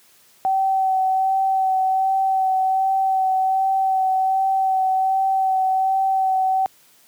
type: tone with vibrato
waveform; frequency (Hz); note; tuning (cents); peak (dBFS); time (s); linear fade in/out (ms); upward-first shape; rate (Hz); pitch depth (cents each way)
sine; 764; G5; -45; -16; 0.45-6.66; 0; sine; 1.3; 15
effects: white hiss -54 dBFS RMS until 7.07 s + high-pass 100 Hz 12 dB/octave